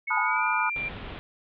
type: tone with pitch glide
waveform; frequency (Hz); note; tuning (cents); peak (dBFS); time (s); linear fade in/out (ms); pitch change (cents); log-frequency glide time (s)
sine; 2200 to 2372; C#7 to D7; -14 to +17; -28; 0.07-0.89; 10; +131; 0.24-0.44
type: chord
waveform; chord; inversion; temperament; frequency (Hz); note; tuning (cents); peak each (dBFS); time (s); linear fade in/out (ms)
sine; B dominant seventh; third; equal with one note detuned; 880 / 987.8 / 1244.5 / 1442; A5 / B5 / D#6 / F#6; 0 / 0 / 0 / -45; -29; 0.1-0.7; 10
type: tone with exponential decay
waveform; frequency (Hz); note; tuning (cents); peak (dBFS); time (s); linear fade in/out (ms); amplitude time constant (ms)
sine; 830.6; G#5; 0; -25; 0.17-0.31; 5; 30
type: low-pass noise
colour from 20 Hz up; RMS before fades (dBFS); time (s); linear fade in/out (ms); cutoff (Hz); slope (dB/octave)
pink; -39; 0.76-1.19; 0; 3600; 48
effects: none